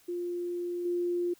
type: tone with level steps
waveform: sine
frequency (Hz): 350.7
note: F4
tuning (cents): +7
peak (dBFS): -31 / -27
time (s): 0.08-1.34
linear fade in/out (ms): 10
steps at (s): 0.85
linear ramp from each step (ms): 5
effects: white hiss -62 dBFS RMS until 1.39 s